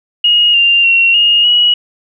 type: tone with pitch steps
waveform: sine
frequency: 2875 / 2789 / 2737 / 2850 / 2915 Hz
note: F7 / F7 / F7 / F7 / F#7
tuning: +50 / -3 / -36 / +34 / -26 cents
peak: -6 dBFS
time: 0.24-1.74 s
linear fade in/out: 5 ms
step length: 300 ms
effects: none